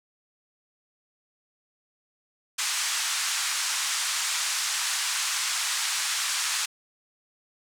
white band-pass noise, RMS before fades -28 dBFS, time 2.58-6.66 s, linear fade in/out 10 ms, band 1000 to 8600 Hz, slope 24 dB/octave, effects none

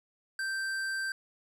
sine tone with hard clipping, 1565 Hz, G6, 3 cents flat, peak -33 dBFS, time 0.39-1.12 s, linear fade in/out 2 ms, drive 12 dB, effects none

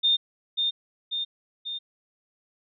sine tone with echo, 3635 Hz, A#7, 44 cents flat, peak -18 dBFS, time 0.03-0.17 s, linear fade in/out 20 ms, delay 540 ms, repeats 3, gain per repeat -4 dB, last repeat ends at 1.79 s, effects none

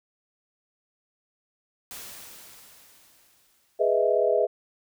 white noise with exponential decay, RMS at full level -39 dBFS, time 1.91-4.44 s, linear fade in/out 0 ms, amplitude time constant 550 ms
sine chord, E major seventh, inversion first, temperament equal, 415.3 / 493.9 / 622.3 / 659.3 Hz, G#4 / B4 / D#5 / E5, 0 / 0 / 0 / 0 cents, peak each -25 dBFS, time 3.79-4.47 s, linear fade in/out 20 ms
effects none

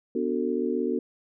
sine chord, B minor seventh, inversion none, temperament equal with one note detuned, 246.9 / 293.7 / 370 / 446.4 Hz, B3 / D4 / F#4 / A4, 0 / 0 / 0 / +25 cents, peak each -29 / -31 / -29 / -30 dBFS, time 0.15-0.99 s, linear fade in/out 5 ms, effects none

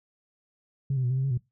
sine tone with pitch steps, 136.9 / 129.5 / 122.7 / 130.4 / 132.7 / 136.9 / 123 Hz, C#3 / C3 / B2 / C3 / C3 / C#3 / B2, -21 / -17 / -11 / -5 / +25 / -21 / -7 cents, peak -22 dBFS, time 0.9-1.376 s, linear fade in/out 5 ms, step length 68 ms, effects noise-tail reverb RT60 0.2 s tail -21 dB re dry + tanh soft clip ceiling -20 dBFS

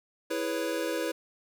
square chord, C# minor seventh, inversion first, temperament equal, 329.6 / 415.3 / 493.9 / 554.4 Hz, E4 / G#4 / B4 / C#5, 0 / 0 / 0 / 0 cents, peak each -34 / -39 / -34 / -36 dBFS, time 0.3-1.12 s, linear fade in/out 10 ms, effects none

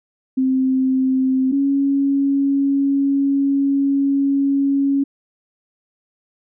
sine tone pair in turn, 261.6 / 277.2 Hz, C4 / C#4, 0 / 0 cents, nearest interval minor second, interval 100 cents, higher second, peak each -14 dBFS, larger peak neither, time 0.37-1.52 / 1.52-5.04 s, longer second, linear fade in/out 10 ms, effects none

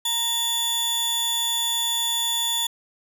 sawtooth tone pair together, 929 / 3468 Hz, A#5 / A7, -6 / -26 cents, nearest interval octave + major seventh, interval 2280 cents, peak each -29 / -19 dBFS, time 0.05-2.67 s, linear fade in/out 5 ms, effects none

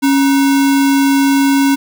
sine tone with sample-and-hold, 275.7 Hz, C#4, 9 cents flat, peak -8 dBFS, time 0.02-1.76 s, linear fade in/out 20 ms, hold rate 1225 Hz, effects none

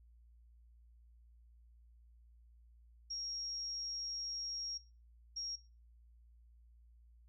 sine tone bursts at uneven times, 5588 Hz, F8, in tune, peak -39 dBFS, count 2, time 3.1-4.78 / 5.36-5.56 s, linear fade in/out 10 ms, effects noise-tail reverb RT60 0.3 s tail -18 dB re dry + added 58 Hz sine -60 dBFS peak until 7.28 s

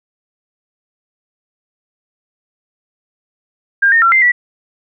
sine tone with pitch steps, 1603 / 1833 / 1359 / 2085 / 1951 Hz, G6 / A#6 / F6 / C7 / B6, +38 / -30 / -48 / -7 / -22 cents, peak -7 dBFS, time 3.82-4.32 s, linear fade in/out 10 ms, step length 100 ms, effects none

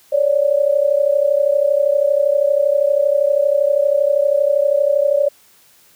sine tone pair together, 554.7 / 587.3 Hz, C#5 / D5, +1 / 0 cents, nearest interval minor second, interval 99 cents, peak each -15 dBFS, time 0.12-5.29 s, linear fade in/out 10 ms, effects white hiss -51 dBFS RMS until 5.95 s + high-pass 60 Hz 12 dB/octave

